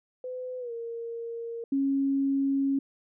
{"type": "tone with pitch glide", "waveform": "sine", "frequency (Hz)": [506, 464], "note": ["B4", "A#4"], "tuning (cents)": [42, -8], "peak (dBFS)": -33, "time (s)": [0.24, 1.64], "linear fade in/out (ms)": 2, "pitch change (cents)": -150, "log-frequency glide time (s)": [0.59, 0.72]}
{"type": "tone", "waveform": "sine", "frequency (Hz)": 274.3, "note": "C#4", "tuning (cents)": -18, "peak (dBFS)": -23, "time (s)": [1.72, 2.79], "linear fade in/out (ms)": 5}
{"effects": []}